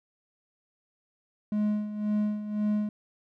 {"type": "tone with tremolo", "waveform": "triangle", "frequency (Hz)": 210.2, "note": "G#3", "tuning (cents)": 21, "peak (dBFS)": -21, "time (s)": [1.52, 2.89], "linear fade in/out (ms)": 2, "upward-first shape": "sine", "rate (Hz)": 1.9, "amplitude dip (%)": 70, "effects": []}